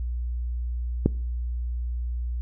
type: click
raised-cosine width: 3 ms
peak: -5 dBFS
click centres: 1.06 s
effects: noise-tail reverb RT60 0.5 s tail -23 dB re dry + added 60 Hz sine -26 dBFS peak until 2.41 s